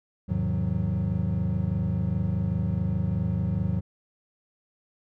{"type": "tone cluster", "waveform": "triangle", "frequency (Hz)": [82.9, 105.7, 132.9, 159.3, 184.2], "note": ["E2", "G#2", "C3", "D#3", "F#3"], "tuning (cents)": [10, 31, 27, 41, -7], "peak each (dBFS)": [-29, -27, -32, -29, -27], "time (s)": [0.28, 3.81], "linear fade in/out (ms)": 20, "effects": []}